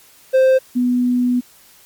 triangle / sine tone pair in turn, 523.3 / 247 Hz, C5 / B3, 0 / 0 cents, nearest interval octave + minor second, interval 1300 cents, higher first, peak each -7 / -13 dBFS, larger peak first, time 0.33-0.59 / 0.75-1.41 s, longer second, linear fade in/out 20 ms, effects white hiss -48 dBFS RMS until 1.85 s + MP3 96 kbps

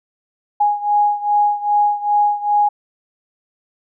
sine beating tone pair, 827 / 829.5 Hz, G#5 / G#5, -8 / -2 cents, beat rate 2.5 Hz, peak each -15 / -18 dBFS, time 0.6-2.69 s, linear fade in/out 10 ms, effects none

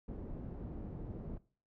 pink low-pass noise, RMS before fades -44 dBFS, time 0.08-1.38 s, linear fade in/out 5 ms, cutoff 380 Hz, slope 12 dB/octave, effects noise-tail reverb RT60 0.4 s tail -19 dB re dry

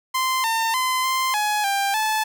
sawtooth tone with pitch steps, 1039 / 904 / 1027 / 1043 / 841 / 794 / 868 Hz, C6 / A5 / C6 / C6 / G#5 / G5 / A5, -12 / +47 / -33 / -6 / +22 / +22 / -24 cents, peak -16 dBFS, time 0.14-2.24 s, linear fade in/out 10 ms, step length 300 ms, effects none

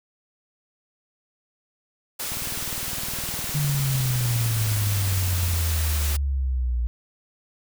white noise, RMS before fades -30 dBFS, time 2.19-6.17 s, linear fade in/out 10 ms
click train, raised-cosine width 5 ms, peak -24 dBFS, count 64, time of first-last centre 2.32-5.534 s, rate 19.6 Hz
sine exponential sweep, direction down, 147.9 to 58.27 Hz, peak -21 dBFS, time 3.55-6.87 s, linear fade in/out 0 ms
effects none

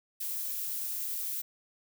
violet noise, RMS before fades -35 dBFS, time 0.2-1.42 s, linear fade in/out 10 ms, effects none

